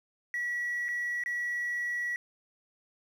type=tone with dropouts; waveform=triangle; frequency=1934 Hz; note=B6; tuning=37 cents flat; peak=-27 dBFS; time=0.34-2.16 s; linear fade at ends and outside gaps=1 ms; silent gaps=0.884-0.888 / 1.237-1.26 s; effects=tanh soft clip ceiling -26 dBFS + 10-bit